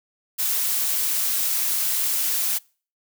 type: noise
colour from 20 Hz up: blue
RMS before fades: -23 dBFS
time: 0.38-2.59 s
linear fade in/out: 20 ms
effects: noise-tail reverb RT60 0.4 s tail -25 dB re dry